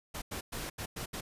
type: noise bursts at uneven times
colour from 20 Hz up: pink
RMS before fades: -39 dBFS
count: 6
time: 0.14-0.22 / 0.31-0.41 / 0.52-0.7 / 0.78-0.86 / 0.96-1.06 / 1.13-1.21 s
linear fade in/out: 10 ms
effects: resampled to 32000 Hz